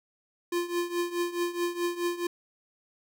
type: tone with tremolo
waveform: square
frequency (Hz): 348.1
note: F4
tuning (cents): -6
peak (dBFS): -25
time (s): 0.52-2.27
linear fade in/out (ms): 5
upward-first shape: triangle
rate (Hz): 4.7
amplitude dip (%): 85
effects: none